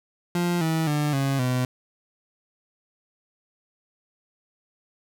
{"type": "tone with pitch steps", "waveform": "30% pulse", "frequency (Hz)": [174.61, 161.05, 148.53, 137, 126.35], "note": ["F3", "E3", "D3", "C#3", "B2"], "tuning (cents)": [0, -40, 20, -20, 40], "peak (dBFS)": -19, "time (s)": [0.35, 1.65], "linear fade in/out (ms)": 2, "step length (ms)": 260, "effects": []}